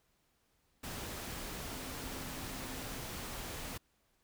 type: tone in noise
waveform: sine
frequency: 259.8 Hz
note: C4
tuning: 12 cents flat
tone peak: -49 dBFS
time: 1.71-2.99 s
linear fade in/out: 10 ms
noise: pink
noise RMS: -43 dBFS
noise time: 0.83-3.78 s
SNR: -9 dB
effects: pink hiss -75 dBFS RMS until 4.23 s